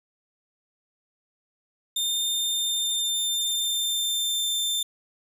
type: tone with pitch glide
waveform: sawtooth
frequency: 3618 to 3574 Hz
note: A7 to A7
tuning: +48 to +26 cents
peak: -21 dBFS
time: 1.96-4.83 s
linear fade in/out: 5 ms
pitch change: -22 cents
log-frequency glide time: 2.31-4.52 s
effects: none